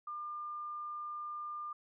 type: tone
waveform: sine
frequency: 1200 Hz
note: D6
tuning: 37 cents sharp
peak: -39 dBFS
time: 0.07-1.73 s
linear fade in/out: 5 ms
effects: none